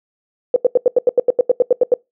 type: tone bursts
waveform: sine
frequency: 493.9 Hz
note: B4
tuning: in tune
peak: -7 dBFS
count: 14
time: 0.54-1.94 s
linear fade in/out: 2 ms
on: 22 ms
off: 84 ms
effects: noise-tail reverb RT60 0.2 s tail -24 dB re dry